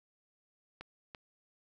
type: clicks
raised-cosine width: 0.3 ms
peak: -29 dBFS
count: 2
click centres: 0.81 / 1.148 s
effects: none